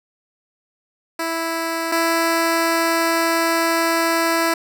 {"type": "tone pair in turn", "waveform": "10% pulse", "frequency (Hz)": [329.6, 331.2], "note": ["E4", "E4"], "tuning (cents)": [0, 8], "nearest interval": "unison", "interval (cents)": 8, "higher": "second", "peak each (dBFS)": [-13, -8], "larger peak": "second", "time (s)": [[1.19, 1.92], [1.92, 4.54]], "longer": "second", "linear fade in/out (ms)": 5, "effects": []}